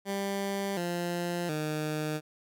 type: tone with pitch steps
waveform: 15% pulse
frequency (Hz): 197.8 / 174.2 / 153.41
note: G3 / F3 / D#3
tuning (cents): +16 / -4 / -24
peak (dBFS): -24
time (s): 0.05-2.21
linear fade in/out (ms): 50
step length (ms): 720
effects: none